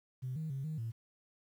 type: tone with pitch steps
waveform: sine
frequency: 128.5 / 158.1 / 135.5 / 156.4 / 114.1 Hz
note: C3 / D#3 / C#3 / D#3 / A#2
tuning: -31 / +28 / -39 / +9 / -37 cents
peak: -35 dBFS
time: 0.22-0.92 s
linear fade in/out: 20 ms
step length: 140 ms
effects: tanh soft clip ceiling -32 dBFS + 11-bit